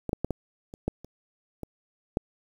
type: clicks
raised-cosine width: 2 ms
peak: -17 / -12 / -13 / -14 / -28 / -13 / -30 / -22 / -11 dBFS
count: 9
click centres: 0.093 / 0.131 / 0.246 / 0.307 / 0.739 / 0.88 / 1.046 / 1.633 / 2.171 s
effects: 8-bit